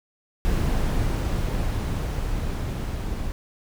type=noise with level ramp; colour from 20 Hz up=brown; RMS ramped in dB=-22 to -29 dBFS; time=0.45-3.32 s; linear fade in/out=0 ms; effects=none